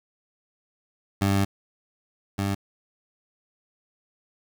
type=tone pair in turn; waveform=20% pulse; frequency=98.5 / 98.9 Hz; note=G2 / G2; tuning=+9 / +16 cents; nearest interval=unison; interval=7 cents; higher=second; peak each=-15 / -19 dBFS; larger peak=first; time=1.21-1.45 / 2.38-2.55 s; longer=first; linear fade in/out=10 ms; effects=8-bit